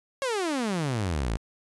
sawtooth exponential sweep, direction down, 560 to 49 Hz, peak -22 dBFS, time 0.22-1.37 s, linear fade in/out 0 ms, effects resampled to 24000 Hz

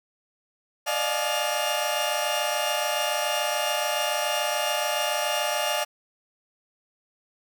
sawtooth tone cluster, 587 / 614 / 705 / 854 / 2817 Hz, D5 / D#5 / F5 / G#5 / F7, -1 / -23 / +16 / +48 / +14 cents, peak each -27 dBFS, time 0.86-5.85 s, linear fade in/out 20 ms, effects none

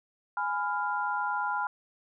sine chord, F diminished, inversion first, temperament equal with one note detuned, 830.6 / 999.2 / 1396.9 Hz, Ab5 / Cb6 / F6, 0 / +20 / 0 cents, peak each -32 dBFS, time 0.37-1.67 s, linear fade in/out 2 ms, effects none

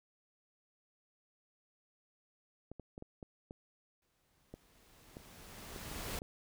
clicks, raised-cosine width 2 ms, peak -33 dBFS, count 11, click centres 2.716 / 2.797 / 2.979 / 3.024 / 3.228 / 3.509 / 4.54 / 5.169 / 5.762 / 5.915 / 6.219 s
pink noise with exponential growth, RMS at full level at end -40 dBFS, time 4.02-6.19 s, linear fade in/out 2 ms, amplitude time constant 470 ms
effects none

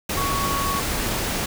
sine tone in noise, 1115 Hz, C#6, 10 cents sharp, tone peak -24 dBFS, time 0.17-0.8 s, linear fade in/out 5 ms, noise pink, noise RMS -25 dBFS, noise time 0.09-1.46 s, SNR -2 dB, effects none

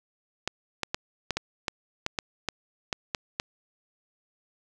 clicks, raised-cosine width 0.2 ms, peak -10 dBFS, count 12, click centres 0.476 / 0.833 / 0.945 / 1.307 / 1.37 / 1.682 / 2.064 / 2.188 / 2.487 / 2.928 / 3.148 / 3.399 s, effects none

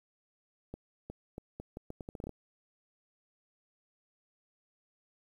accelerating click train, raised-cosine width 2 ms, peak -28 dBFS, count 13, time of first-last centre 0.74-2.293 s, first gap 360 ms, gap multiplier 0.78, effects 10-bit

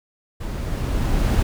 brown noise with level ramp, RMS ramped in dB -28 to -17 dBFS, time 0.4-1.43 s, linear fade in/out 10 ms, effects none

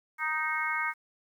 harmonic tone, 311.3 Hz, D#4, 1 cent sharp, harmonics 3 / 4 / 5 / 6 / 7, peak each -36 / -34 / -34 / -37 / -32 dBFS, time 0.18-0.94 s, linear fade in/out 50 ms, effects 10-bit

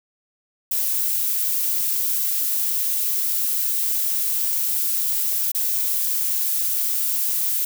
violet noise with dropouts, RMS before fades -22 dBFS, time 0.71-7.65 s, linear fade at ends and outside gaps 5 ms, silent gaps 5.518-5.547 s, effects none

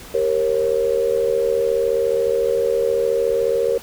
sine chord, G diminished, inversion none, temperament equal with one note detuned, 392 / 466.2 / 545.5 Hz, G4 / Bb4 / Db5, 0 / 0 / -28 cents, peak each -24 / -18 / -21 dBFS, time 0.14-3.78 s, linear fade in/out 5 ms, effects pink hiss -39 dBFS RMS until 3.82 s

